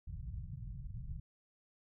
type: low-pass noise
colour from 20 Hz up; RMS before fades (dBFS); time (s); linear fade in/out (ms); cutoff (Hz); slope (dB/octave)
pink; -44; 0.07-1.2; 5; 160; 48
effects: none